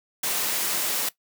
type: noise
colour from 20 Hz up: white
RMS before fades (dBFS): -26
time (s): 0.23-1.09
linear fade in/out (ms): 5
effects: noise-tail reverb RT60 0.1 s tail -17 dB re dry + high-pass 200 Hz 12 dB/octave